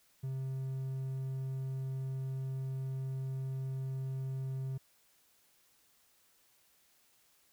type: tone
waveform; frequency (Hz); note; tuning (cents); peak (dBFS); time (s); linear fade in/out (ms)
triangle; 132.7; C3; +25; -33; 0.23-4.78; 10
effects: white hiss -69 dBFS RMS until 7.52 s